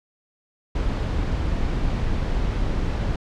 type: noise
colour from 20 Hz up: brown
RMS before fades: -23 dBFS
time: 0.75-3.16 s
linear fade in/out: 5 ms
effects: low-pass 5000 Hz 12 dB/octave